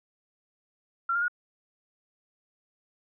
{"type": "tone with pitch steps", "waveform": "sine", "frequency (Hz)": [1368, 1405.6, 1444.3], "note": ["F6", "F6", "F#6"], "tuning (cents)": [-36, 11, -42], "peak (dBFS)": -24, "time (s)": [1.09, 1.282], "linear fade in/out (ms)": 5, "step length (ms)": 64, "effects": []}